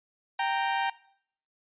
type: tone pair together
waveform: sawtooth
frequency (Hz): 784 / 928.4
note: G5 / A#5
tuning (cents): 0 / -7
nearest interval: minor third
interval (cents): 293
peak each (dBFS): -24 / -26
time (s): 0.39-0.9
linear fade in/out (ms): 5
effects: noise-tail reverb RT60 0.6 s tail -19 dB re dry + resampled to 8000 Hz